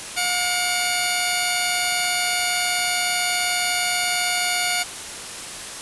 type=tone pair together; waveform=10% pulse; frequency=716.9 / 2276 Hz; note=F5 / C#7; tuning=+45 / +45 cents; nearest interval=octave + minor sixth; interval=2000 cents; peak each=-14 dBFS; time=0.16-4.84 s; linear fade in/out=20 ms; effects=white hiss -33 dBFS RMS until 5.81 s + resampled to 24000 Hz